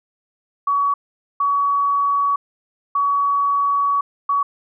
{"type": "tone bursts at uneven times", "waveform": "sine", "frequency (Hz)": 1130, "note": "C#6", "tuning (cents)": 33, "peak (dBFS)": -15, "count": 4, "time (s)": [[0.67, 0.94], [1.4, 2.36], [2.95, 4.01], [4.29, 4.43]], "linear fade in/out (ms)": 5, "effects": []}